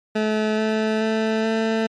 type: tone with pitch steps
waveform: 20% pulse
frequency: 215.7 / 218 / 220.2 / 222.5 Hz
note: A3 / A3 / A3 / A3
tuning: -34 / -16 / +2 / +20 cents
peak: -14 dBFS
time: 0.15-1.87 s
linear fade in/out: 10 ms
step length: 430 ms
effects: low-pass 4000 Hz 12 dB/octave + MP3 64 kbps